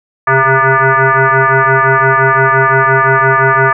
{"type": "tone with frequency modulation", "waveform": "sine", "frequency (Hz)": 136.4, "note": "C#3", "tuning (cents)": -28, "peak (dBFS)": -6, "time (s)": [0.27, 3.73], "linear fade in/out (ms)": 5, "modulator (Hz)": 267, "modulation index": 6.2, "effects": []}